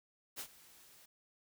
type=noise with ADSR envelope; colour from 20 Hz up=white; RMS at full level=-42 dBFS; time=0.36-1.06 s; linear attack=34 ms; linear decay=75 ms; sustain=-19 dB; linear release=8 ms; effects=none